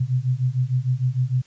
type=beating tone pair; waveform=sine; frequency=124.2 / 130.8 Hz; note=B2 / C3; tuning=+10 / 0 cents; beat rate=6.6 Hz; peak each=-22 dBFS; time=0-1.42 s; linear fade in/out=10 ms; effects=white hiss -56 dBFS RMS until 1.46 s + resampled to 16000 Hz